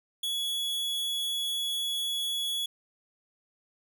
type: tone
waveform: 45% pulse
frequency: 3376 Hz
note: G#7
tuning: 28 cents sharp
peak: -29 dBFS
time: 0.23-2.66 s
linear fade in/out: 5 ms
effects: none